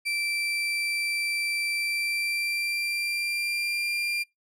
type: tone with pitch glide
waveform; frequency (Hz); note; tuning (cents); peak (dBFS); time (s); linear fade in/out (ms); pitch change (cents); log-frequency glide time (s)
35% pulse; 2340 to 2388; D7 to D7; -7 to +28; -24; 0.05-4.24; 20; +35; 1.76-3.94
effects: noise-tail reverb RT60 0.2 s tail -26 dB re dry + low-pass 12000 Hz 12 dB/octave